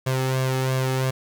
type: tone with flanger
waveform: sawtooth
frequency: 130.81 Hz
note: C3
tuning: in tune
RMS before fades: -23 dBFS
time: 0.06-1.11 s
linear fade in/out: 10 ms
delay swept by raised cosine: 1.8 to 2.35 ms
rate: 2.9 Hz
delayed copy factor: +0.65
effects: 8-bit